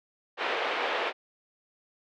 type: band-pass noise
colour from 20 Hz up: pink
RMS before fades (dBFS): -30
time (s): 0.37-1.13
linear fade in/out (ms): 50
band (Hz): 430 to 3200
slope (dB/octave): 24
effects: none